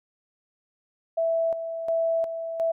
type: tone with tremolo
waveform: sine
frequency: 659.3 Hz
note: E5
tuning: in tune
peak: -21 dBFS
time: 1.17-2.72 s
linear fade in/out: 10 ms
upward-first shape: square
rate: 1.4 Hz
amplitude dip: 60%
effects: none